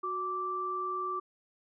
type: tone pair together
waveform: sine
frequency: 368.5 / 1169.9 Hz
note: F#4 / D6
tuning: -7 / -7 cents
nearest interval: octave + minor sixth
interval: 2000 cents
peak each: -39 / -32 dBFS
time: 0.03-1.2 s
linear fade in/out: 10 ms
effects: none